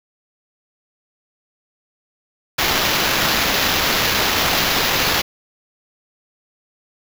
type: noise with sample-and-hold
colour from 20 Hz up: violet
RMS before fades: -18 dBFS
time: 2.58-5.22 s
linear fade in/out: 10 ms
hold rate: 8820 Hz
effects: none